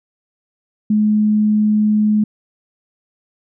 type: tone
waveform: sine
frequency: 212.2 Hz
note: G#3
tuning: 38 cents sharp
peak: -11 dBFS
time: 0.9-2.24 s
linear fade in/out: 5 ms
effects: none